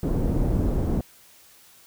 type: low-pass noise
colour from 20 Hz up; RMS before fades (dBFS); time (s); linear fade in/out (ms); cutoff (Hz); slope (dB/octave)
pink; -23; 0.03-1.01; 2; 380; 12
effects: white hiss -53 dBFS RMS until 1.86 s